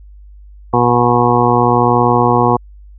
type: harmonic tone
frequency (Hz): 121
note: B2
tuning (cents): -35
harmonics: 1 / 2 / 3 / 4 / 6 / 7 / 8 / 9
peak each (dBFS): -17 / -17 / -17 / -17 / -17 / -17 / -17 / -17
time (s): 0.73-2.57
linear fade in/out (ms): 10
effects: added 50 Hz sine -35 dBFS peak until 2.98 s